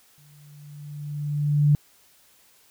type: tone with exponential growth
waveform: sine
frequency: 146.83 Hz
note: D3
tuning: in tune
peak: -13 dBFS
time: 0.18-1.75 s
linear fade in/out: 0 ms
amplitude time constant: 340 ms
effects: white hiss -58 dBFS RMS until 2.7 s